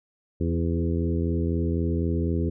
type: harmonic tone with a mistuned harmonic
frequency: 84 Hz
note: E2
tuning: 33 cents sharp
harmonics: 1 / 2 / 3 / 4 / 5 / 6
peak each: -25 / -29 / -30 / -31 / -33 / -39 dBFS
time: 0.4-2.5 s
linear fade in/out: 10 ms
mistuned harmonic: 5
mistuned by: -15 cents
effects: none